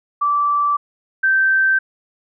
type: tone pair in turn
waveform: sine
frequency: 1163 / 1555.8 Hz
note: D6 / G6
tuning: -17 / -14 cents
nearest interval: perfect fourth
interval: 503 cents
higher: second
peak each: -14 / -12 dBFS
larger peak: second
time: 0.21-0.77 / 1.23-1.79 s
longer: neither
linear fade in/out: 10 ms
effects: none